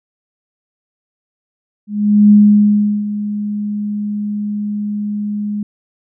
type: tone with ADSR envelope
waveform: sine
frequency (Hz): 207.7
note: G#3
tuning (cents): 0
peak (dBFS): -3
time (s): 1.87-5.63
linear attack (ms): 440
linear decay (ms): 730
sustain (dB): -14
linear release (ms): 3
effects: none